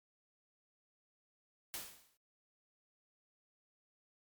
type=noise with exponential decay; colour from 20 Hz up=white; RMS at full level=-40 dBFS; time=1.74-2.17 s; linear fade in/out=0 ms; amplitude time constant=93 ms; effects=MP3 96 kbps